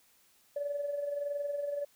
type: tone with amplitude modulation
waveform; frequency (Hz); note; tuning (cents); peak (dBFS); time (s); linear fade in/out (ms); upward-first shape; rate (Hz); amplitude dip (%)
sine; 575; D5; -37; -29; 0.56-1.85; 5; sine; 21.5; 55
effects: tanh soft clip ceiling -26 dBFS + white hiss -66 dBFS RMS until 1.95 s

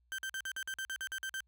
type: tone bursts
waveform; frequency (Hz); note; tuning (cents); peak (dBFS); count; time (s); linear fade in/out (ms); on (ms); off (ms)
35% pulse; 1559; G6; -10; -35; 12; 0.12-1.405; 0; 64; 47
effects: added 60 Hz sine -69 dBFS peak until 1.47 s

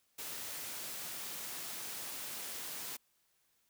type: high-pass noise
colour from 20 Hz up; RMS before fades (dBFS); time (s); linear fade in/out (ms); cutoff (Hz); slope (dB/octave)
white; -43; 0.18-2.97; 10; 120; 12
effects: white hiss -75 dBFS RMS until 3.69 s

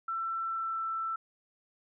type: tone with pitch glide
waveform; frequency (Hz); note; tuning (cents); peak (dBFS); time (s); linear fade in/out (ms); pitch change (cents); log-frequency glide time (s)
sine; 1340 to 1330.7; E6 to E6; +28 to +16; -31; 0.08-1.16; 5; -12; 0.44-0.86
effects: none

